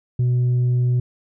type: tone with tanh clipping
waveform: sine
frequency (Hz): 123.7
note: B2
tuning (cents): +3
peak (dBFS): -16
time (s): 0.19-1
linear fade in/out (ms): 5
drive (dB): 2
effects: none